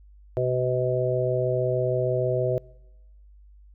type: harmonic tone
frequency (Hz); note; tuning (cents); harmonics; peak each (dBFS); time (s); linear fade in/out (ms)
126.4; B2; +41; 1 / 3 / 4 / 5; -27 / -27 / -27 / -27; 0.37-2.58; 0
effects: noise-tail reverb RT60 1.0 s tail -25 dB re dry + added 50 Hz sine -48 dBFS peak until 3.74 s